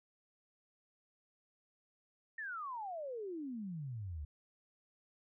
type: exponential sweep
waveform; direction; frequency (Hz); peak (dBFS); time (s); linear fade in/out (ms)
sine; down; 1850 to 69.3; -40; 2.38-4.25; 5
effects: none